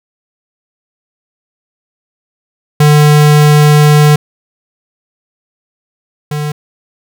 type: tone pair in turn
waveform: square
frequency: 149.2 / 149.2 Hz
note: D3 / D3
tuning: +28 / +28 cents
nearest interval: unison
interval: 0 cents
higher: neither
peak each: -4 / -15 dBFS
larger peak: first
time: 2.8-4.16 / 6.31-6.52 s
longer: first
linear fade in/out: 5 ms
effects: none